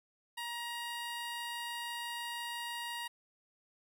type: tone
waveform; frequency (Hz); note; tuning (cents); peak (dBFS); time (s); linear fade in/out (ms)
15% pulse; 946; A#5; +25; -32; 0.37-3.08; 10
effects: none